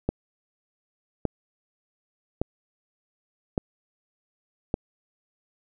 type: click train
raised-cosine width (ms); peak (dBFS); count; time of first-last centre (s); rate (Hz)
2; -10; 5; 0.09-4.741; 0.86
effects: none